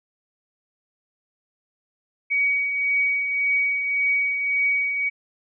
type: tone with tremolo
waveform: sine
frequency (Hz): 2258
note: C#7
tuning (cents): +31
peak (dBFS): -17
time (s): 2.3-5.1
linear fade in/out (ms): 20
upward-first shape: triangle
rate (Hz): 1.8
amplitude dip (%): 50
effects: none